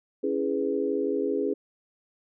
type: chord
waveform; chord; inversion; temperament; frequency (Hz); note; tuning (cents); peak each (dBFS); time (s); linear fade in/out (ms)
sine; C# minor seventh; none; equal; 277.2 / 329.6 / 415.3 / 493.9; C#4 / E4 / G#4 / B4; 0 / 0 / 0 / 0; -30 / -32 / -27 / -32; 0.23-1.54; 10
effects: none